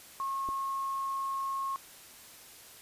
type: tone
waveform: sine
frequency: 1085 Hz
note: C#6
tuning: 37 cents flat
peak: -31 dBFS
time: 0.2-1.76 s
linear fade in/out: 0 ms
type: clicks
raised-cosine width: 2 ms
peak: -30 / -35 dBFS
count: 2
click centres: 0.488 / 0.491 s
effects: white hiss -52 dBFS RMS until 2.81 s + resampled to 32000 Hz